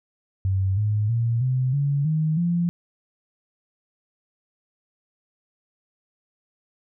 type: tone with pitch steps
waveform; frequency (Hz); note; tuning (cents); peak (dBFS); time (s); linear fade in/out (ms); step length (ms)
sine; 95.7 / 105.57 / 116.47 / 128.48 / 141.74 / 156.37 / 172.5; G2 / G#2 / A#2 / C3 / C#3 / D#3 / F3; -41 / +29 / -1 / -31 / +39 / +9 / -21; -19; 0.45-2.69; 0; 320
effects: none